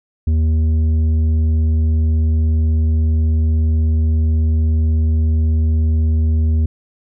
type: tone with tanh clipping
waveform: sine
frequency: 79.1 Hz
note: D#2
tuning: 29 cents sharp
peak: -13 dBFS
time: 0.27-6.66 s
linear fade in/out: 5 ms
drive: 7 dB
effects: none